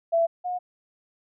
sine tone pair in turn, 668 / 721.7 Hz, E5 / F#5, +23 / -43 cents, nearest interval minor second, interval 134 cents, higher second, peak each -18 / -26 dBFS, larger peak first, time 0.12-0.27 / 0.44-0.59 s, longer neither, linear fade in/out 20 ms, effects none

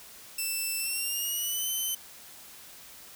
5% pulse tone with pitch glide, 2662 to 3058 Hz, E7 to G7, +16 to -44 cents, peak -21 dBFS, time 0.38-1.95 s, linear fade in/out 5 ms, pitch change +240 cents, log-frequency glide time 0.79-1.69 s, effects white hiss -49 dBFS RMS until 3.15 s

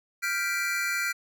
square chord, G dominant seventh, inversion third, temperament equal, 1396.9 / 1568 / 1975.5 / 2349 Hz, F6 / G6 / B6 / D7, 0 / 0 / 0 / 0 cents, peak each -32 / -35 / -33 / -32 dBFS, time 0.22-1.13 s, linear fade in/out 20 ms, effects none

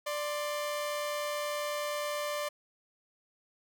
sawtooth tone pair together, 590 / 1051.3 Hz, D5 / C6, +8 / +8 cents, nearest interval minor seventh, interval 1000 cents, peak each -29 / -37 dBFS, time 0.06-2.49 s, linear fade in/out 10 ms, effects none

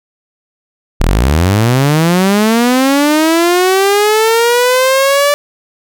sawtooth linear sweep, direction up, 33.28 to 583 Hz, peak -4 dBFS, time 1-5.34 s, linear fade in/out 0 ms, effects none

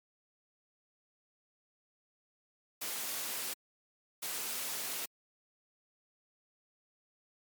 white noise bursts at uneven times, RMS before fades -38 dBFS, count 2, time 2.81-3.54 / 4.22-5.06 s, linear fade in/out 10 ms, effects high-pass 200 Hz 12 dB/octave + MP3 96 kbps

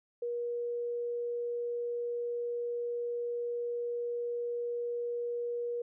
sine tone, 477.7 Hz, A#4, 42 cents sharp, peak -32 dBFS, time 0.22-5.82 s, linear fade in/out 5 ms, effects none

